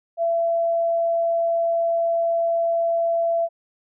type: tone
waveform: sine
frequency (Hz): 672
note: E5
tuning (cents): +33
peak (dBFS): -18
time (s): 0.17-3.49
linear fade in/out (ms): 50
effects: none